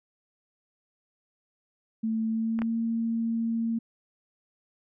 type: tone with pitch glide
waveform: sine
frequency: 222.4 to 228.5 Hz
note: A3 to A#3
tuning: +19 to -34 cents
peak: -25 dBFS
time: 2.03-3.79 s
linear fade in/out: 10 ms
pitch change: +47 cents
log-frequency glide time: 2.27-2.75 s
type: clicks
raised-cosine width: 0.5 ms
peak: -24 / -19 dBFS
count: 2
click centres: 2.59 / 2.619 s
effects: none